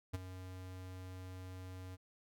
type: tone with ADSR envelope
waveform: square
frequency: 92.5 Hz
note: F#2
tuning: in tune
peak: -35 dBFS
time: 0.13-1.97 s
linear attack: 16 ms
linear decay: 22 ms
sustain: -12 dB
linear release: 30 ms
effects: none